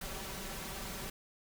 pink noise with comb filter, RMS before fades -42 dBFS, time 0.01-1.1 s, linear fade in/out 5 ms, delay 5.2 ms, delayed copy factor +0.6, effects none

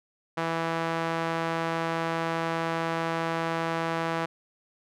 sawtooth tone with band-pass filter, 164.81 Hz, E3, in tune, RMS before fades -29 dBFS, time 0.37-4.26 s, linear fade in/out 10 ms, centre 1100 Hz, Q 0.79, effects none

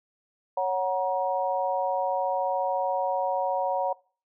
sine chord, F# major, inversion second, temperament equal with one note detuned, 554.4 / 740 / 946.4 Hz, C#5 / F#5 / A#5, 0 / 0 / +26 cents, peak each -28 dBFS, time 0.57-3.93 s, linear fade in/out 5 ms, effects noise-tail reverb RT60 0.4 s tail -23 dB re dry

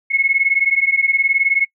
sine beating tone pair, 2174 / 2193 Hz, C#7 / C#7, -34 / -19 cents, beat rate 19 Hz, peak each -16 dBFS, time 0.1-1.66 s, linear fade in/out 20 ms, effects noise-tail reverb RT60 0.1 s tail -25 dB re dry

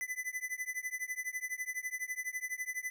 square tone with tremolo, 2007 Hz, B6, 27 cents sharp, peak -33 dBFS, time 0.01-2.9 s, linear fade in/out 0 ms, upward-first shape triangle, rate 12 Hz, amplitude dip 100%, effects none

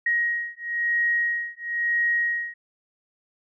sine beating tone pair, 1886 / 1887 Hz, A#6 / A#6, +20 / +21 cents, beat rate 1 Hz, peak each -25 / -25 dBFS, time 0.06-2.54 s, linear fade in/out 5 ms, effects none

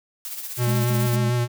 blue noise with tremolo, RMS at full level -31 dBFS, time 0.25-1.16 s, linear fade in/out 0 ms, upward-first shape sine, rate 16 Hz, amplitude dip 50%
square tone with vibrato, 121.3 Hz, B2, 31 cents flat, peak -20 dBFS, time 0.57-1.48 s, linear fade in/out 50 ms, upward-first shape sine, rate 6.8 Hz, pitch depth 22 cents each way
triangle tone bursts, 209.5 Hz, G#3, 15 cents sharp, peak -24 dBFS, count 3, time 0.67-1.298 s, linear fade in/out 5 ms, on 170 ms, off 59 ms
effects none

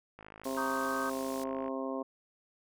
click train, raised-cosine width 0.5 ms, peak -33 dBFS, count 80, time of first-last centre 0.19-1.681 s, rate 53 Hz
white band-pass noise, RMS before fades -49 dBFS, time 0.44-1.44 s, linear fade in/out 5 ms, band 3000 to 11000 Hz, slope 12 dB/octave
harmonic tone, 133.2 Hz, C3, 31 cents sharp, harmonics 2 / 3 / 4 / 5 / 6 / 7 / 8, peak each -37 / -41 / -39 / -42 / -52 / -47 / -43 dBFS, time 0.45-2.03 s, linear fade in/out 10 ms
sine chord, Eb dominant seventh, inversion second, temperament just, 933.4 / 1120.1 / 1244.5 / 1555.6 Hz, Bb5 / Db6 / Eb6 / G6, +2 / +18 / 0 / -14 cents, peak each -38 / -39 / -37 / -38 dBFS, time 0.57-1.1 s, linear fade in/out 5 ms
effects none

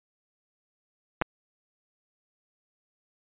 clicks, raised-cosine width 0.5 ms, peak -10 dBFS, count 2, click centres 1.215 / 1.221 s, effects resampled to 8000 Hz

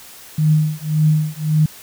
sine tone with tremolo, 154.1 Hz, D#3, 16 cents flat, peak -9 dBFS, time 0.38-1.66 s, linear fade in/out 5 ms, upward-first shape triangle, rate 1.8 Hz, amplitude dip 100%, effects white hiss -40 dBFS RMS until 1.82 s

